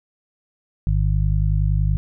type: harmonic tone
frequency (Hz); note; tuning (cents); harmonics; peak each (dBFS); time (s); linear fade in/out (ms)
50.7; G#1; -41; 1 / 2 / 3; -18 / -21 / -23; 0.87-1.97; 0
effects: none